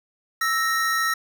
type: tone pair together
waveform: square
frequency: 1318.5 / 1864.7 Hz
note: E6 / A#6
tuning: 0 / 0 cents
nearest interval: tritone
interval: 600 cents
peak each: -24 dBFS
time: 0.41-1.14 s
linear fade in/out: 5 ms
effects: 8-bit